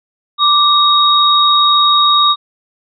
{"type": "tone pair together", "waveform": "sine", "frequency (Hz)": [1174.7, 3762], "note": ["D6", "A#7"], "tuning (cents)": [0, 15], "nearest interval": "octave + minor sixth", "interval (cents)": 2015, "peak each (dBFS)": -10, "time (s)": [0.38, 2.36], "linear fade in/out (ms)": 50, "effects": []}